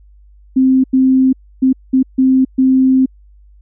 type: tone bursts at uneven times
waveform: sine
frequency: 261.6 Hz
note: C4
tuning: in tune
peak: -7 dBFS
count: 6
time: 0.56-0.84 / 0.93-1.33 / 1.62-1.73 / 1.93-2.03 / 2.18-2.45 / 2.58-3.06 s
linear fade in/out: 10 ms
effects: added 50 Hz sine -41 dBFS peak until 3.61 s